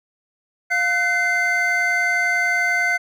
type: tone cluster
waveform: triangle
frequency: 704 / 1510 / 2081 Hz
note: F5 / F#6 / C7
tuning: +14 / +35 / -10 cents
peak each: -24 / -19 / -18 dBFS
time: 0.7-2.98 s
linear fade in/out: 20 ms
effects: none